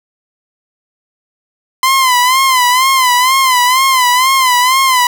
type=tone with vibrato; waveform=sawtooth; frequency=1026 Hz; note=C6; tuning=34 cents flat; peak=-4 dBFS; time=1.83-5.07 s; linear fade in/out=2 ms; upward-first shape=sine; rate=2.1 Hz; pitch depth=83 cents each way; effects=none